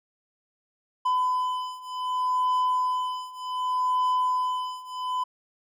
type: beating tone pair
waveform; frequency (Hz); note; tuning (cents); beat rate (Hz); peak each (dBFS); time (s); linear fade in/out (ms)
triangle; 1007 / 1007.66; B5 / B5; +33 / +35; 0.66; -26 / -24; 1.05-5.24; 10
effects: none